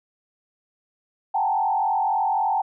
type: tone with frequency modulation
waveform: sine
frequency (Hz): 830.6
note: G#5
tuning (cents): 0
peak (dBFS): -19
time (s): 1.34-2.62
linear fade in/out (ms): 10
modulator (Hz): 43.7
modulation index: 1.8
effects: none